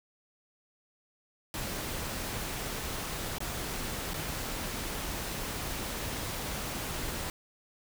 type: noise with dropouts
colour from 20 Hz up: pink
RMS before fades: -36 dBFS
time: 1.54-7.3 s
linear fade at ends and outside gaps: 1 ms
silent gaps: 3.384-3.404 / 4.135-4.141 s
effects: none